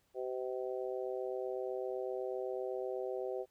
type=harmonic tone; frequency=127.9 Hz; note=C3; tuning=39 cents flat; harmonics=3 / 4 / 5 / 6; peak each=-39 / -40 / -44 / -48 dBFS; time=0.14-3.46 s; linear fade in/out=50 ms; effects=pink hiss -75 dBFS RMS until 3.5 s